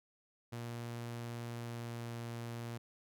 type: tone with pitch glide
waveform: sawtooth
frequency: 118.2 to 117.45 Hz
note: A#2 to A#2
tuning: +24 to +13 cents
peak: -37 dBFS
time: 0.52-2.78 s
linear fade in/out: 10 ms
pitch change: -11 cents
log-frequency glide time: 1.47-2.09 s
effects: none